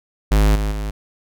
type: tone with level steps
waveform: square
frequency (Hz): 51.91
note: G#1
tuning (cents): 0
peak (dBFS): -12 / -19 / -23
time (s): 0.31-0.91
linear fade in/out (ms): 10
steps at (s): 0.55 / 0.71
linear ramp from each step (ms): 10
effects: none